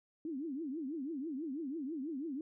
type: tone with vibrato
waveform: sine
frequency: 294 Hz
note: D4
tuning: 2 cents sharp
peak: -37 dBFS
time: 0.25-2.41 s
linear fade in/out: 2 ms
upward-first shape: triangle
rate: 6.1 Hz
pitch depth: 290 cents each way
effects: none